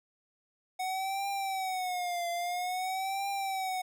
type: tone with vibrato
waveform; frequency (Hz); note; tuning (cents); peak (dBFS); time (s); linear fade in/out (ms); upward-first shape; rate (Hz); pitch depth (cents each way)
square; 740; F#5; 0; -32; 0.79-3.82; 10; triangle; 0.5; 130
effects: none